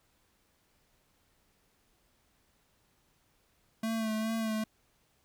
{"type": "tone with vibrato", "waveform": "square", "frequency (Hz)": 221.1, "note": "A3", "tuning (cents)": 9, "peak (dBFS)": -31, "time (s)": [3.83, 4.64], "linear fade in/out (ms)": 5, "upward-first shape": "sine", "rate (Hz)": 2.4, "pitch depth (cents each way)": 32, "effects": ["pink hiss -71 dBFS RMS until 5.24 s"]}